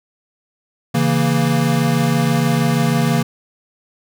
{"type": "chord", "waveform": "square", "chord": "A# diminished", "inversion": "first", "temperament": "equal", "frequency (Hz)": [138.59, 164.81, 233.1], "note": ["C#3", "E3", "A#3"], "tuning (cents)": [0, 0, 0], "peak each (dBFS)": -19, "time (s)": [0.94, 3.23], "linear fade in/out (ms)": 10, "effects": []}